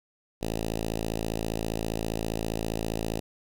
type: tone with notch filter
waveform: 5% pulse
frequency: 55 Hz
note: A1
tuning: in tune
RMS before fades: -31 dBFS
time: 0.41-3.2 s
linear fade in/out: 10 ms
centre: 1500 Hz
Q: 1.1
effects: none